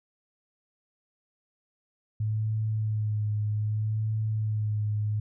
sine tone with vibrato, 107.3 Hz, A2, 43 cents flat, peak -25 dBFS, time 2.2-5.2 s, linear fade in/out 5 ms, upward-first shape sine, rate 0.64 Hz, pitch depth 30 cents each way, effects none

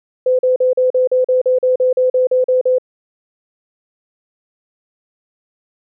sine tone bursts, 509 Hz, C5, 48 cents flat, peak -10 dBFS, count 15, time 0.26-2.784 s, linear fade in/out 5 ms, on 130 ms, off 41 ms, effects none

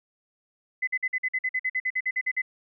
sine tone bursts, 2025 Hz, B6, 43 cents sharp, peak -23 dBFS, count 16, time 0.82-2.419 s, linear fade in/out 10 ms, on 54 ms, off 49 ms, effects none

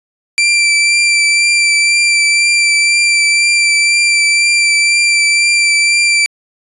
sawtooth tone with vibrato, 2349 Hz, D7, in tune, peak -5 dBFS, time 0.38-6.26 s, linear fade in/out 0 ms, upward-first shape triangle, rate 2 Hz, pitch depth 20 cents each way, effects resampled to 24000 Hz

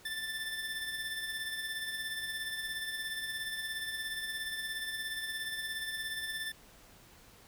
25% pulse tone with tremolo, 1769 Hz, A6, 9 cents sharp, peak -30 dBFS, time 0.05-6.52 s, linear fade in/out 5 ms, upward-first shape triangle, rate 17 Hz, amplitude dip 50%, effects pink hiss -58 dBFS RMS until 7.47 s

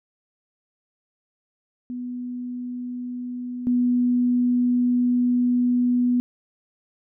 sine tone pair in turn, 246.9 / 245.8 Hz, B3 / B3, 0 / -8 cents, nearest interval unison, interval 8 cents, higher first, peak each -28 / -17 dBFS, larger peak second, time 1.9-3.67 / 3.67-6.2 s, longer second, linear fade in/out 0 ms, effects none

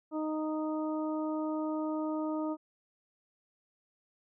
harmonic tone, 310 Hz, D#4, 6 cents flat, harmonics 1 / 2 / 3 / 4, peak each -32 / -38 / -42 / -44 dBFS, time 0.11-2.57 s, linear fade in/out 50 ms, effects none

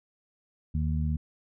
harmonic tone, 76.9 Hz, D#2, 20 cents flat, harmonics 1 / 2 / 3, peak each -27 / -30 / -35 dBFS, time 0.74-1.17 s, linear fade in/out 10 ms, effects none

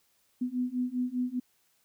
sine beating tone pair, 246.9 / 251.9 Hz, B3 / B3, 0 / +34 cents, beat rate 5 Hz, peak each -32 / -31 dBFS, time 0.41-1.4 s, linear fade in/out 10 ms, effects white hiss -70 dBFS RMS until 1.84 s

